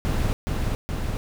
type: noise with echo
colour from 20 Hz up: brown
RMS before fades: -23 dBFS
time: 0.05-0.33 s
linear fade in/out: 0 ms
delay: 420 ms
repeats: 2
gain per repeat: -2 dB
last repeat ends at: 1.17 s
effects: none